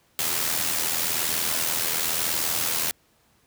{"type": "noise with amplitude modulation", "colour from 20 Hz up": "white", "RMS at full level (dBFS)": -23, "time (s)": [0.19, 2.91], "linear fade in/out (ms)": 0, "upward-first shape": "sine", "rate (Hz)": 81, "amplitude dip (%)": 55, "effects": ["pink hiss -63 dBFS RMS until 3.46 s", "high-pass 60 Hz 12 dB/octave"]}